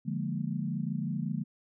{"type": "chord", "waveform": "sine", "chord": "Bb dominant seventh", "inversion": "first", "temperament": "equal", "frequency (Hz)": [146.83, 174.61, 207.7, 233.1], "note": ["D3", "F3", "Ab3", "Bb3"], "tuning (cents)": [0, 0, 0, 0], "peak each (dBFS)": [-35, -35, -36, -37], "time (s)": [0.05, 1.44], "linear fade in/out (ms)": 20, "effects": []}